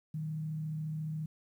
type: tone with frequency modulation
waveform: sine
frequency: 155.56 Hz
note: D#3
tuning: in tune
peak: -34 dBFS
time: 0.14-1.26 s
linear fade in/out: 5 ms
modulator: 34.3 Hz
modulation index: 0.26
effects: 11-bit